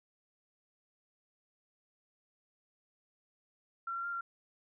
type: tone with pitch steps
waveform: sine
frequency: 1363 / 1371 / 1394 / 1375 Hz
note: F6 / F6 / F6 / F6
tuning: -43 / -32 / -4 / -27 cents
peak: -35 dBFS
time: 3.87-4.21 s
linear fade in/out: 5 ms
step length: 85 ms
effects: none